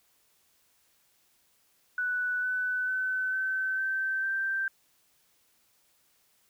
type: tone with pitch steps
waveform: sine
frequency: 1484 / 1500.4 / 1516.9 / 1533.7 / 1550.6 / 1567.7 Hz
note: F#6 / F#6 / F#6 / G6 / G6 / G6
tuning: +5 / +24 / +43 / -38 / -19 / 0 cents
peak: -27 dBFS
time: 1.98-4.68 s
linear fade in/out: 2 ms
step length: 450 ms
effects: white hiss -68 dBFS RMS until 6.49 s